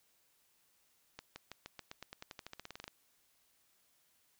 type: accelerating click train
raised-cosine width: 0.2 ms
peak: -28 dBFS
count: 20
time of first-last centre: 1.19-2.879 s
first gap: 170 ms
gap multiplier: 0.92
effects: white hiss -73 dBFS RMS until 4.39 s